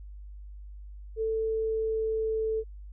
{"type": "tone with pitch glide", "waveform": "sine", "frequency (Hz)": [443.2, 440.6], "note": ["A4", "A4"], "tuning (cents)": [13, 2], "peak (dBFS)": -26, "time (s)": [1.16, 2.64], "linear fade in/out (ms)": 50, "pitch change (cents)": -11, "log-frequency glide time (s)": [1.38, 2.4], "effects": ["added 50 Hz sine -41 dBFS peak until 2.92 s"]}